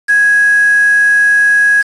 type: tone with quantisation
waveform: sine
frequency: 1661.2 Hz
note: G#6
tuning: in tune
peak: -6 dBFS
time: 0.08-1.83 s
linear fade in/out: 20 ms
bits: 4
effects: resampled to 24000 Hz